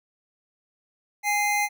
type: tone pair together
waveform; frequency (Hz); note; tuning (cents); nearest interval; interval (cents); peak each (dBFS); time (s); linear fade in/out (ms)
square; 825.8 / 2084; G#5 / C7; -10 / -7; octave + major third; 1603; -25; 1.23-1.69; 50
effects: none